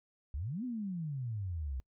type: exponential two-way sweep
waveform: sine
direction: up then down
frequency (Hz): 61.74 to 260 to 62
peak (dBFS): -35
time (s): 0.34-1.8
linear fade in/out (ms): 0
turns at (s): 0.64
effects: noise-tail reverb RT60 0.1 s tail -25 dB re dry